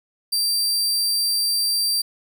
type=tone; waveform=sawtooth; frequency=4699 Hz; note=D8; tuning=in tune; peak=-16 dBFS; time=0.32-2.02 s; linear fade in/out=10 ms; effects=none